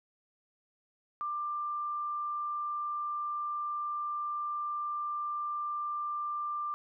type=tone; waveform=sine; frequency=1187 Hz; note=D6; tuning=18 cents sharp; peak=-32 dBFS; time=1.21-6.74 s; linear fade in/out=0 ms; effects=none